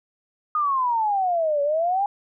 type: exponential two-way sweep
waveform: sine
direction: down then up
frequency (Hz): 1244.5 to 563 to 825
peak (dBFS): -19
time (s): 0.55-2.06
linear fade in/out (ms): 2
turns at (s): 1.62
effects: none